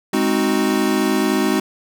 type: chord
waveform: square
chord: Ab dominant seventh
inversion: none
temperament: equal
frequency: 207.7 / 261.6 / 311.1 / 370 Hz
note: Ab3 / C4 / Eb4 / Gb4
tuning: 0 / 0 / 0 / 0 cents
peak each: -22 dBFS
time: 0.13-1.6 s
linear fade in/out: 5 ms
effects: none